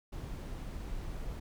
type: noise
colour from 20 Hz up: brown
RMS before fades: -40 dBFS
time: 0.12-1.4 s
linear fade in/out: 10 ms
effects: none